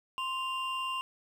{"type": "tone pair together", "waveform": "triangle", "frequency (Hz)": [1046.5, 2794], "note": ["C6", "F7"], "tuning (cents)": [0, 0], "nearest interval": "octave + perfect fourth", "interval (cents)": 1700, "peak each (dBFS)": [-32, -34], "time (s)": [0.18, 1.01], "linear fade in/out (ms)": 0, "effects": []}